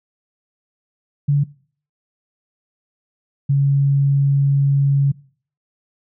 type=tone pair in turn; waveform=sine; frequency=143.2 / 139.53 Hz; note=D3 / C#3; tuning=-43 / +12 cents; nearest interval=unison; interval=45 cents; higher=first; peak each=-12 dBFS; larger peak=neither; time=1.28-1.44 / 3.49-5.12 s; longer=second; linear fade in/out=10 ms; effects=noise-tail reverb RT60 0.5 s tail -22 dB re dry